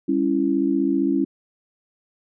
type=chord; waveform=sine; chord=C# diminished; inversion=second; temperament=just; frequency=199.57 / 277.2 / 332.6 Hz; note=G3 / C#4 / E4; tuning=+31 / 0 / +16 cents; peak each=-26 / -20 / -22 dBFS; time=0.08-1.25 s; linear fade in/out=10 ms; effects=none